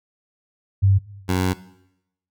sine / 15% pulse tone pair in turn, 97.8 / 92.31 Hz, G2 / F#2, -4 / -4 cents, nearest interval minor second, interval 100 cents, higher first, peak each -12 dBFS, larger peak neither, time 0.82-0.99 / 1.28-1.54 s, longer second, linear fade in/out 20 ms, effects noise-tail reverb RT60 0.8 s tail -17 dB re dry

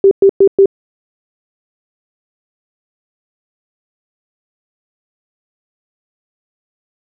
sine tone bursts, 392 Hz, G4, in tune, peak -3 dBFS, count 4, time 0.04-0.658 s, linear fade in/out 2 ms, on 72 ms, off 110 ms, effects none

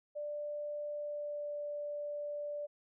sine tone with pitch glide, 590 to 586.3 Hz, D5 to D5, +8 to -3 cents, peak -37 dBFS, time 0.15-2.67 s, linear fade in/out 20 ms, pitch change -11 cents, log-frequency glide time 0.89-1.54 s, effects none

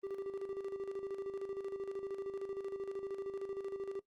triangle tone with tremolo, 392 Hz, G4, in tune, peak -35 dBFS, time 0.03-4 s, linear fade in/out 10 ms, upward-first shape square, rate 13 Hz, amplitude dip 60%, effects noise-tail reverb RT60 0.1 s tail -17 dB re dry + Opus 32 kbps

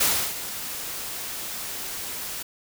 white noise with ADSR envelope, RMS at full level -20 dBFS, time 0-2.43 s, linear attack 9 ms, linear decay 320 ms, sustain -13 dB, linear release 9 ms, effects none

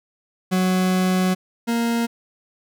40% pulse tone pair in turn, 185 / 233.1 Hz, F#3 / A#3, 0 / 0 cents, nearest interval major third, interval 400 cents, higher second, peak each -16 / -18 dBFS, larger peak first, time 0.51-1.35 / 1.67-2.07 s, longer first, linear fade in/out 20 ms, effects none

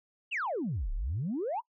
sine exponential two-way sweep, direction down then up, 3007 to 30.9 to 1015 Hz, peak -29 dBFS, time 0.31-1.61 s, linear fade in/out 20 ms, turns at 0.92 s, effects noise-tail reverb RT60 0.1 s tail -23 dB re dry + tanh soft clip ceiling -26 dBFS

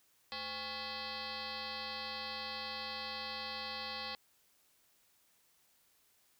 sine tone with frequency modulation, 2588 Hz, E7, 32 cents flat, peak -39 dBFS, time 0.32-4.15 s, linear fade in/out 0 ms, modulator 296 Hz, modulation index 7.1, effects white hiss -71 dBFS RMS until 6.39 s

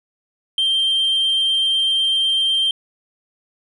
sine tone, 3156 Hz, G7, 11 cents sharp, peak -13 dBFS, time 0.58-2.71 s, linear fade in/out 2 ms, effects tanh soft clip ceiling -13 dBFS

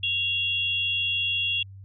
sine tone pair together, 2771 / 3337 Hz, F7 / G#7, -14 / +8 cents, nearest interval minor third, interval 322 cents, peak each -26 dBFS, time 0.03-1.63 s, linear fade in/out 5 ms, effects added 97 Hz sine -41 dBFS peak until 1.84 s

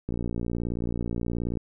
click train, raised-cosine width 3 ms, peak -17 dBFS, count 88, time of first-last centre 0.09-1.572 s, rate 58.7 Hz, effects none

